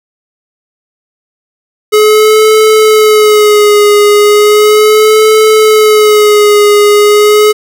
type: tone with vibrato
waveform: square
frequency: 423.8 Hz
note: G#4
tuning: 35 cents sharp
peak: -3 dBFS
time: 1.92-7.53 s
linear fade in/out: 20 ms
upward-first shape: sine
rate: 0.36 Hz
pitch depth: 42 cents each way
effects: none